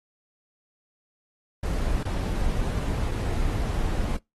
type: noise with dropouts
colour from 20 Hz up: brown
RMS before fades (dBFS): -26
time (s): 1.63-4.17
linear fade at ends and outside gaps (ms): 5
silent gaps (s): 2.032-2.051 / 3.113-3.117
effects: noise-tail reverb RT60 0.2 s tail -24 dB re dry + AAC 32 kbps